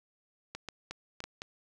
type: clicks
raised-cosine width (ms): 0.2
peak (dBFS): -22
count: 6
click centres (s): 0.55 / 0.687 / 0.91 / 1.204 / 1.24 / 1.419
effects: none